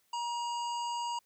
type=harmonic tone with a mistuned harmonic; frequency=950 Hz; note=A#5; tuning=33 cents sharp; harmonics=1 / 3 / 5 / 7 / 8; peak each=-33 / -43 / -47 / -50 / -51 dBFS; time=0.13-1.19 s; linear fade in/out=5 ms; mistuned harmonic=8; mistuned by=+19 cents; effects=white hiss -72 dBFS RMS until 1.25 s